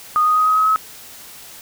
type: tone with pitch steps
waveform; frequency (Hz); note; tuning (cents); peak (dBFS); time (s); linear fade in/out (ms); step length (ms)
sine; 1234 / 1244 / 1254.1 / 1264.3 / 1274.6 / 1284.9; D#6 / D#6 / D#6 / D#6 / D#6 / E6; -15 / -1 / +13 / +27 / +41 / -45; -12; 0.16-0.76; 0; 100
effects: white hiss -39 dBFS RMS until 1.61 s